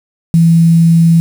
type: tone with quantisation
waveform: sine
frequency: 166.2 Hz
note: E3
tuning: 15 cents sharp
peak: -4 dBFS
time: 0.34-1.2 s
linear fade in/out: 0 ms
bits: 5
effects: none